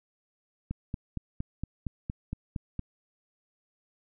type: click train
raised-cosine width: 5 ms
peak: -20 dBFS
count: 10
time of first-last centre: 0.71-2.793 s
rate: 4.32 Hz
effects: none